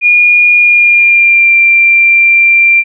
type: tone with pitch glide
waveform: sine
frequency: 2432 to 2368 Hz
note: D#7 to D7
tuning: -40 to +14 cents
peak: -3 dBFS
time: 0.01-2.84 s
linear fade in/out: 50 ms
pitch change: -46 cents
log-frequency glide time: 0.56-1.55 s
effects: none